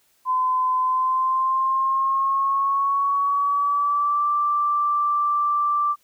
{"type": "tone with pitch glide", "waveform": "sine", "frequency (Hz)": [1022, 1174], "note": ["C6", "D6"], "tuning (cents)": [-41, -1], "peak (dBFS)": -18, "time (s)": [0.25, 5.96], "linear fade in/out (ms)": 50, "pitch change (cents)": 240, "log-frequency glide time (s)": [0.8, 4.29], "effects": ["white hiss -63 dBFS RMS until 6.03 s"]}